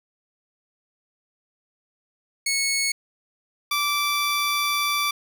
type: tone pair in turn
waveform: 15% pulse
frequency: 2200 / 1165.4 Hz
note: C#7 / D6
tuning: -14 / -14 cents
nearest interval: major seventh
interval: 1100 cents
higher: first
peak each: -15 dBFS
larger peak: neither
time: 2.46-2.92 / 3.71-5.11 s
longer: second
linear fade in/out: 5 ms
effects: none